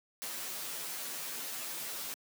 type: noise with comb filter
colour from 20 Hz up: white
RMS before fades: -40 dBFS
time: 0.22-2.14 s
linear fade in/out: 0 ms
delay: 10 ms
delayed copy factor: -1
effects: high-pass 200 Hz 12 dB/octave